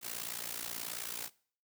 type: noise with amplitude modulation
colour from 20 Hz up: white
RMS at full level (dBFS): -37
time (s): 0.01-1.3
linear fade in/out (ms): 50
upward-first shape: sine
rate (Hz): 58.6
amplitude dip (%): 85
effects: noise-tail reverb RT60 0.5 s tail -22 dB re dry + high-pass 100 Hz 12 dB/octave